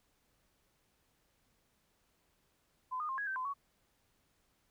sine tone with pitch steps, 1019 / 1224 / 1061 / 1661 / 1553 / 1024 / 1120 Hz, C6 / D#6 / C6 / G#6 / G6 / C6 / C#6, -46 / -29 / +24 / 0 / -17 / -38 / +18 cents, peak -35 dBFS, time 2.91-3.54 s, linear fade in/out 20 ms, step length 90 ms, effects pink hiss -75 dBFS RMS until 4.7 s

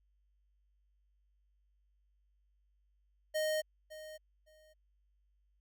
square tone with echo, 620 Hz, D#5, 6 cents flat, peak -32 dBFS, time 3.34-3.62 s, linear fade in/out 20 ms, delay 560 ms, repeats 2, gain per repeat -15 dB, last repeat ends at 4.74 s, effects added 50 Hz sine -70 dBFS peak until 5.6 s

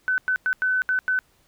sine tone bursts at uneven times, 1511 Hz, F#6, 36 cents sharp, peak -19 dBFS, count 6, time 0.08-0.18 / 0.28-0.36 / 0.46-0.53 / 0.62-0.82 / 0.89-0.99 / 1.08-1.19 s, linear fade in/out 0 ms, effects pink hiss -62 dBFS RMS until 1.47 s

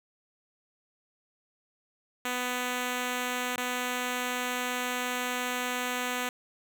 5% pulse tone with dropouts, 248.6 Hz, B3, 12 cents sharp, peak -18 dBFS, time 2.25-6.29 s, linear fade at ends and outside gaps 2 ms, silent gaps 3.561-3.578 s, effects none

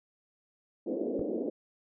white band-pass noise, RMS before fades -33 dBFS, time 0.86-1.5 s, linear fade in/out 10 ms, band 220 to 540 Hz, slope 48 dB/octave
clicks, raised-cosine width 2 ms, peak -24 / -32 dBFS, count 2, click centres 1.194 / 1.211 s
effects none

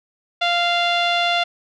sawtooth tone with low-pass filter, 695 Hz, F5, 9 cents flat, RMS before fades -19 dBFS, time 0.41-1.44 s, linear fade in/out 10 ms, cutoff 3400 Hz, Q 3.6, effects none

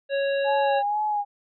harmonic tone, 554 Hz, C#5, 1 cent flat, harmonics 1 / 3 / 5 / 7, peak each -22 / -32 / -36 / -39 dBFS, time 0.09-0.83 s, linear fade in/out 50 ms
sine tone with vibrato, 830.6 Hz, G#5, in tune, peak -22 dBFS, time 0.44-1.25 s, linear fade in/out 50 ms, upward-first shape sine, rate 2.1 Hz, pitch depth 42 cents each way
effects none

